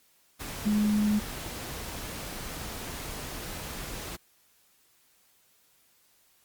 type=tone in noise; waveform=sine; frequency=209.9 Hz; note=G#3; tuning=19 cents sharp; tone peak=-22 dBFS; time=0.65-1.2 s; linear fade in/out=20 ms; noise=pink; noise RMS=-38 dBFS; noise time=0.39-4.17 s; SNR=+13 dB; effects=white hiss -65 dBFS RMS until 6.44 s + Opus 48 kbps